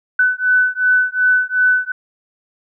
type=beating tone pair; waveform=sine; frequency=1500 / 1502.7 Hz; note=F#6 / F#6; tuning=+23 / +26 cents; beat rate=2.7 Hz; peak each=-15 dBFS; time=0.19-1.92 s; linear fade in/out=5 ms; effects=none